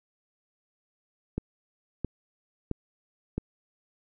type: click train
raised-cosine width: 3 ms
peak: -16 dBFS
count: 4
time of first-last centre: 1.38-3.38 s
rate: 1.5 Hz
effects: none